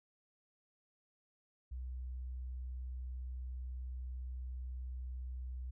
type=tone; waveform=sine; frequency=63 Hz; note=B1; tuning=35 cents sharp; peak=-40 dBFS; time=1.71-5.71 s; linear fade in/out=10 ms; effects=none